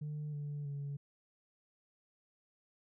sine tone with pitch steps, 150 / 145.9 / 141.91 Hz, D3 / D3 / C#3, +37 / -11 / +41 cents, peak -36 dBFS, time 0.01-0.97 s, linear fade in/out 10 ms, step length 320 ms, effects tanh soft clip ceiling -36 dBFS

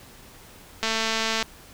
click train, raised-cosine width 0.2 ms, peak -8 dBFS, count 134, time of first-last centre 0.83-1.426 s, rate 223 Hz, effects pink hiss -48 dBFS RMS until 1.73 s

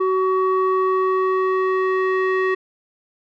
square tone with low-pass filter sweep, 376.1 Hz, F#4, 28 cents sharp, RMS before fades -19 dBFS, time 0-2.55 s, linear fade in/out 10 ms, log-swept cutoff 990 to 1900 Hz, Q 2.6, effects none

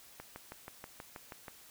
click train, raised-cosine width 0.5 ms, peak -29 dBFS, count 9, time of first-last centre 0.2-1.482 s, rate 6.24 Hz, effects white hiss -57 dBFS RMS until 1.7 s

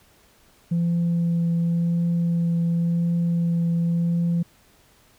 sine tone with vibrato, 169.8 Hz, F3, 48 cents flat, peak -17 dBFS, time 0.71-4.43 s, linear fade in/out 10 ms, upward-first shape triangle, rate 0.92 Hz, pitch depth 12 cents each way, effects tanh soft clip ceiling -17 dBFS + pink hiss -57 dBFS RMS until 5.18 s

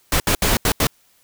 pink noise bursts at uneven times, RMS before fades -17 dBFS, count 5, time 0.12-0.2 / 0.27-0.35 / 0.42-0.57 / 0.65-0.72 / 0.8-0.87 s, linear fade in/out 2 ms, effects white hiss -58 dBFS RMS until 1.23 s

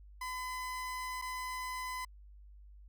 30% pulse tone with dropouts, 1012 Hz, B5, 42 cents sharp, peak -35 dBFS, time 0.21-2.05 s, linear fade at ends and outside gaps 5 ms, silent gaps 1.216-1.221 s, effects added 50 Hz sine -52 dBFS peak until 2.88 s

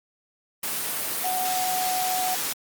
sine tone in noise, 740 Hz, F#5, in tune, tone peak -25 dBFS, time 1.24-2.35 s, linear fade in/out 5 ms, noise white, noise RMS -28 dBFS, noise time 0.63-2.53 s, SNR 0 dB, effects high-pass 150 Hz 12 dB/octave + Opus 32 kbps

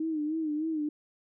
sine tone with vibrato, 310.4 Hz, D#4, 4 cents flat, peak -28 dBFS, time 0-0.89 s, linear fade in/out 5 ms, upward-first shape sine, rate 3.3 Hz, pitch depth 76 cents each way, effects none

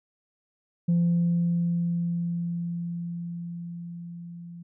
sine tone with level ramp, 171.5 Hz, F3, 31 cents flat, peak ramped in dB -17 to -39 dBFS, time 0.88-4.63 s, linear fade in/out 10 ms, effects tanh soft clip ceiling -17 dBFS

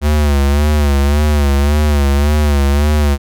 square tone with vibrato, 72.5 Hz, D2, 22 cents flat, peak -10 dBFS, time 0.01-3.18 s, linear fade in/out 50 ms, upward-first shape sine, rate 1.8 Hz, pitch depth 71 cents each way, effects none

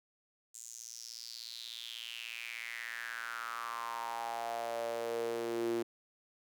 sawtooth tone with high-pass filter sweep, 116.54 Hz, A#2, in tune, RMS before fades -40 dBFS, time 0.54-5.83 s, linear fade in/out 10 ms, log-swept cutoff 7400 to 320 Hz, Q 5.8, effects none

